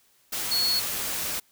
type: tone in noise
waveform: sine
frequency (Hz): 4359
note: C#8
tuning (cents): -30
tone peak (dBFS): -22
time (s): 0.51-0.8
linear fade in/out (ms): 10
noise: white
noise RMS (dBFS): -30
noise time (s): 0.32-1.4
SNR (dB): +5
effects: white hiss -63 dBFS RMS until 1.51 s